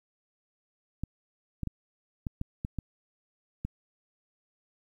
clicks, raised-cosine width 5 ms, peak -20 dBFS, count 8, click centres 1.036 / 1.633 / 1.673 / 2.268 / 2.414 / 2.649 / 2.787 / 3.65 s, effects 10-bit

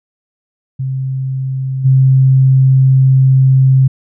sine tone with level steps, 132.4 Hz, C3, 21 cents sharp, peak -15 / -5 dBFS, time 0.79-3.88 s, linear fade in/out 10 ms, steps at 1.84 s, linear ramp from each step 20 ms, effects none

